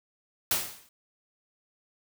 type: noise with exponential decay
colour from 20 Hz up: white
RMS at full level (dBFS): -23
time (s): 0.51-0.89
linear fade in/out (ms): 2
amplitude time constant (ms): 82
effects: none